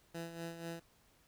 15% pulse tone with tremolo, 167.3 Hz, E3, 26 cents sharp, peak -34 dBFS, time 0.14-0.8 s, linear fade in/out 10 ms, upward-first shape sine, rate 4.1 Hz, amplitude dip 60%, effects pink hiss -69 dBFS RMS until 1.27 s

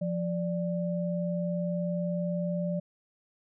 sine tone pair together, 174.81 / 588 Hz, F3 / D5, +2 / +2 cents, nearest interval octave + major sixth, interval 2100 cents, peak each -29 / -33 dBFS, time 0.01-2.8 s, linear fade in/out 10 ms, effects none

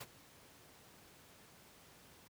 pink noise with ADSR envelope, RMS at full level -44 dBFS, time 0-2.28 s, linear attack 12 ms, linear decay 38 ms, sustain -17 dB, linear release 8 ms, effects high-pass 80 Hz 12 dB/octave

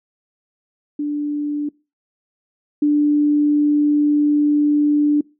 sine tone pair in turn, 293.7 / 294.8 Hz, D4 / D4, 0 / +7 cents, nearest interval unison, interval 7 cents, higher second, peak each -19 / -12 dBFS, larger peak second, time 0.99-1.69 / 2.82-5.21 s, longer second, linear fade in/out 5 ms, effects noise-tail reverb RT60 0.3 s tail -24 dB re dry

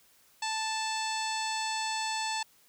harmonic tone, 880 Hz, A5, in tune, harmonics 1 / 2 / 3 / 4 / 5 / 6 / 7 / 8 / 9, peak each -33 / -40 / -39 / -41 / -39 / -44 / -46 / -48 / -41 dBFS, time 0.42-2.43 s, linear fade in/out 5 ms, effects white hiss -63 dBFS RMS until 2.68 s

